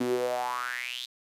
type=tone with high-pass filter sweep; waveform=sawtooth; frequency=123.47 Hz; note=B2; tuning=in tune; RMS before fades=-31 dBFS; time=0-1.06 s; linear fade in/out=10 ms; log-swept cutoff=270 to 3900 Hz; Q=7; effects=resampled to 32000 Hz + 10-bit